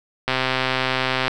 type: click train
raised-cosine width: 0.3 ms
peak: -4 dBFS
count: 131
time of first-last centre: 0.28-1.28 s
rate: 130 Hz
effects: none